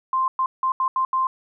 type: tone bursts at uneven times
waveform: sine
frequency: 1046.5 Hz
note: C6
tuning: in tune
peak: -18 dBFS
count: 6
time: 0.13-0.28 / 0.39-0.46 / 0.63-0.72 / 0.8-0.88 / 0.96-1.05 / 1.13-1.27 s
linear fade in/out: 2 ms
effects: none